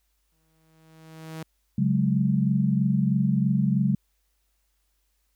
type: tone with exponential growth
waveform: sawtooth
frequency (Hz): 159.8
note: D#3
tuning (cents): +47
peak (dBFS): -29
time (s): 0.32-1.43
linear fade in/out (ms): 2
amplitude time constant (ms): 240
type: chord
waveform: sine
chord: C# suspended fourth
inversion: none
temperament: just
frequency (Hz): 138.59 / 184.79 / 207.9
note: C#3 / F#3 / G#3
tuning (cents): 0 / -2 / +2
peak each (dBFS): -24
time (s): 1.78-3.95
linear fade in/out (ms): 5
effects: added 50 Hz sine -70 dBFS peak until 5.35 s + white hiss -74 dBFS RMS until 5.35 s